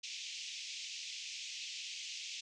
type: band-pass noise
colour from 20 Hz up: pink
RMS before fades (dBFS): -45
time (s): 0.03-2.41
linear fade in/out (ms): 10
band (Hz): 2400 to 6800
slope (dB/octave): 48
effects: none